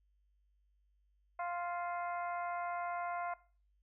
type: harmonic tone with a mistuned harmonic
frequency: 349.2 Hz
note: F4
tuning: in tune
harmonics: 2 / 3 / 4 / 5 / 6 / 7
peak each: -38 / -42 / -46 / -57 / -50 / -60 dBFS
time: 1.39-3.34 s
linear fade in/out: 5 ms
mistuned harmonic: 7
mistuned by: +55 cents
effects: noise-tail reverb RT60 0.4 s tail -19 dB re dry + added 50 Hz sine -70 dBFS peak until 3.82 s